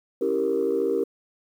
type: chord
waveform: sine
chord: C# diminished seventh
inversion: none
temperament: equal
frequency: 277.2 / 329.6 / 392 / 466.2 Hz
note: C#4 / E4 / G4 / Bb4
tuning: 0 / 0 / 0 / 0 cents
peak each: -30 / -29 / -24 / -24 dBFS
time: 0.21-1.04 s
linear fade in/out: 5 ms
effects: tanh soft clip ceiling -14 dBFS + 9-bit